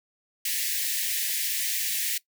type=high-pass noise; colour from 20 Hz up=white; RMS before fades=-28 dBFS; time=0.45-2.18 s; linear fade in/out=5 ms; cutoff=1700 Hz; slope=96 dB/octave; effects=noise-tail reverb RT60 0.1 s tail -19 dB re dry